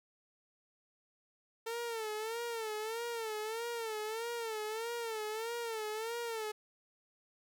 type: tone with vibrato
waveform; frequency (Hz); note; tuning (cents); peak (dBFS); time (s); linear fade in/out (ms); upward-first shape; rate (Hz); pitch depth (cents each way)
sawtooth; 449; A4; +35; -33; 1.66-6.52; 10; sine; 1.6; 93
effects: none